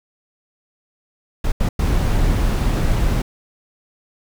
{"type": "noise bursts at uneven times", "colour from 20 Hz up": "brown", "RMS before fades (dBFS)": -17, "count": 3, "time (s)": [[1.44, 1.52], [1.6, 1.69], [1.79, 3.22]], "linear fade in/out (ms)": 5, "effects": []}